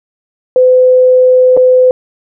sine tone with dropouts, 508 Hz, B4, 49 cents sharp, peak -3 dBFS, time 0.56-1.91 s, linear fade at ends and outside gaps 1 ms, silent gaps 1.567-1.573 s, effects none

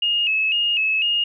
sine tone with vibrato, 2716 Hz, F7, 49 cents flat, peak -17 dBFS, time 0.02-1.24 s, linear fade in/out 5 ms, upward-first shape square, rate 2 Hz, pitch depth 82 cents each way, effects none

